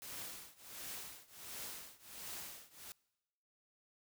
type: noise with tremolo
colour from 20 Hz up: white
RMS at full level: -45 dBFS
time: 0.02-2.92 s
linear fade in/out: 0 ms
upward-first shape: triangle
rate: 1.4 Hz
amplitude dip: 95%
effects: noise-tail reverb RT60 1.0 s tail -24 dB re dry